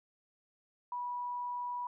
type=tone; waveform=sine; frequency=977 Hz; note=B5; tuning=19 cents flat; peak=-35 dBFS; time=0.92-1.87 s; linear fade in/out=2 ms; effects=none